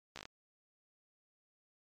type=slowing click train; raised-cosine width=0.2 ms; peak=-27 dBFS; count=6; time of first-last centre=0.16-0.254 s; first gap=14 ms; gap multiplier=1.15; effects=MP3 64 kbps